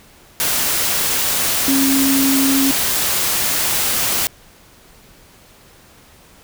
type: tone in noise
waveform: sine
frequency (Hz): 271.2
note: C#4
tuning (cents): -38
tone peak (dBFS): -14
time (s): 1.68-2.71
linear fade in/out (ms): 0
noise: white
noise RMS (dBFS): -18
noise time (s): 0.4-4.27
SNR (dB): +1
effects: pink hiss -47 dBFS RMS until 6.43 s